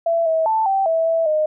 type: tone with pitch steps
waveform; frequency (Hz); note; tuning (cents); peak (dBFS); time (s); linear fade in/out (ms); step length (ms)
sine; 669 / 645 / 882 / 777 / 653 / 657 / 616; E5 / E5 / A5 / G5 / E5 / E5 / D#5; +25 / -38 / +4 / -16 / -17 / -6 / -17; -15; 0.06-1.46; 5; 200
effects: none